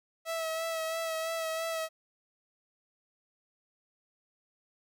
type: tone with vibrato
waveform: sawtooth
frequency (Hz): 650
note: E5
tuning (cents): -24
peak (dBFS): -28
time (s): 0.25-1.89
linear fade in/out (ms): 50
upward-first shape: sine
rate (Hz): 3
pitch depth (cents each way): 24
effects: none